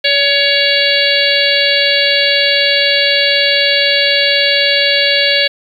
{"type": "harmonic tone with a mistuned harmonic", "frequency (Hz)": 561, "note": "C#5", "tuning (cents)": 21, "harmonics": [1, 3, 4, 5, 6, 7, 8], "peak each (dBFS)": [-17, -17, -17, -17, -17, -17, -17], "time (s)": [0.04, 5.48], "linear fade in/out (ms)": 10, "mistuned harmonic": 1, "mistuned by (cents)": 20, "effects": ["7-bit"]}